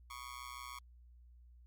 sawtooth tone with amplitude modulation, 1108.7 Hz, C#6, in tune, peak -38 dBFS, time 0.1-0.79 s, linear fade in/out 5 ms, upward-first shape sine, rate 126 Hz, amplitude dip 100%, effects added 60 Hz sine -57 dBFS peak until 1.66 s + Opus 48 kbps

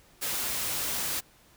white noise, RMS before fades -31 dBFS, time 0.21-1.21 s, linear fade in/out 20 ms, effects pink hiss -59 dBFS RMS until 1.56 s

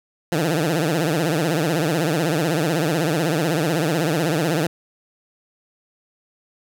15% pulse tone with vibrato, 160 Hz, D#3, 49 cents sharp, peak -12 dBFS, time 0.32-4.67 s, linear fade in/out 2 ms, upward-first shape triangle, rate 16 Hz, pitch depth 210 cents each way, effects none

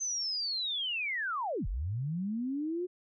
sine linear two-way sweep, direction down then up, 6272 to 35.28 to 368.2 Hz, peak -31 dBFS, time 0-2.87 s, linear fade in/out 20 ms, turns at 1.67 s, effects none

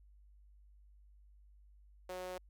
sawtooth tone with high-pass filter, 182.9 Hz, F#3, 20 cents flat, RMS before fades -44 dBFS, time 2.09-2.38 s, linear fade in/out 5 ms, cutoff 500 Hz, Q 3, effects added 50 Hz sine -59 dBFS peak until 2.49 s

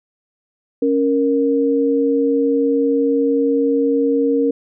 sine tone pair together, 277.2 / 466.5 Hz, C#4 / A#4, 0 / +1 cents, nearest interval major sixth, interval 901 cents, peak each -16 dBFS, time 0.82-4.51 s, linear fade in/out 5 ms, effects none

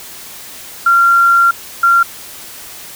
sine tone bursts at uneven times, 1379 Hz, F6, 22 cents flat, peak -6 dBFS, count 2, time 0.86-1.51 / 1.83-2.03 s, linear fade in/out 5 ms, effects white hiss -32 dBFS RMS until 2.95 s

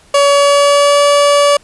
30% pulse tone with pitch glide, 566 to 574.9 Hz, C#5 to D5, +36 to -37 cents, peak -4 dBFS, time 0.14-1.57 s, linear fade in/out 5 ms, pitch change +27 cents, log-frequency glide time 0.26-1.02 s, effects pink hiss -46 dBFS RMS until 1.63 s + resampled to 24000 Hz

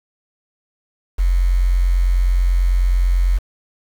sine tone with quantisation, 44.6 Hz, F1, 37 cents sharp, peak -12 dBFS, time 1.18-3.39 s, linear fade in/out 20 ms, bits 6, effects none

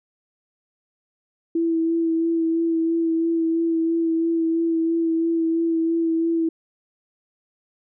sine tone with vibrato, 329.6 Hz, E4, in tune, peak -18 dBFS, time 1.55-6.49 s, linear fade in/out 5 ms, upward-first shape sine, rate 3 Hz, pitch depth 20 cents each way, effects none

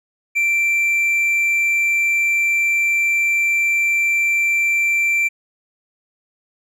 triangle tone, 2349 Hz, D7, in tune, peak -13 dBFS, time 0.35-5.29 s, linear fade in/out 20 ms, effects none

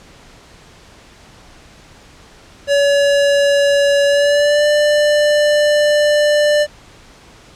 square tone with pitch glide, 567 to 592.8 Hz, C#5 to D5, +39 to +16 cents, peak -11 dBFS, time 2.67-6.67 s, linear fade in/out 50 ms, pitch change +77 cents, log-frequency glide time 4.06-4.66 s, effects pink hiss -43 dBFS RMS until 7.55 s + low-pass 7000 Hz 12 dB/octave

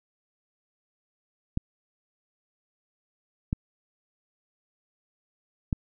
clicks, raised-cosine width 5 ms, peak -13 dBFS, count 3, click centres 1.574 / 3.529 / 5.728 s, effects none

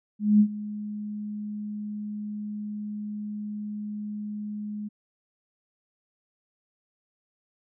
sine tone with ADSR envelope, 209.4 Hz, G#3, 15 cents sharp, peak -13 dBFS, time 0.19-4.89 s, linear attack 210 ms, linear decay 74 ms, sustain -18 dB, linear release 18 ms, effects none

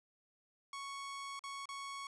sawtooth tone with dropouts, 1108.7 Hz, C#6, in tune, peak -39 dBFS, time 0.73-2.07 s, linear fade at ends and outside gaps 2 ms, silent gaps 1.393-1.438 / 1.656-1.689 s, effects resampled to 22050 Hz

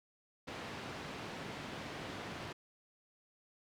pink band-pass noise, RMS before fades -45 dBFS, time 0.47-2.53 s, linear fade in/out 10 ms, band 120 to 3600 Hz, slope 12 dB/octave, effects none

